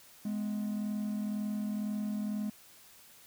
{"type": "tone pair together", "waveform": "triangle", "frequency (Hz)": [209.4, 251.4], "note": ["G#3", "B3"], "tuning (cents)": [15, 31], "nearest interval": "minor third", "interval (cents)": 316, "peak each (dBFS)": [-30, -39], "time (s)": [0.25, 2.5], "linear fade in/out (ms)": 5, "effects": ["tanh soft clip ceiling -23 dBFS", "white hiss -57 dBFS RMS until 3.26 s"]}